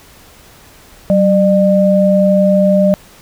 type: tone pair together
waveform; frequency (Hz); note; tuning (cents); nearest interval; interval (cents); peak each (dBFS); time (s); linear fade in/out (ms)
sine; 190.55 / 602; G3 / D5; -49 / +43; octave + minor sixth; 1992; -10; 1.1-2.94; 0
effects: pink hiss -42 dBFS RMS until 3.21 s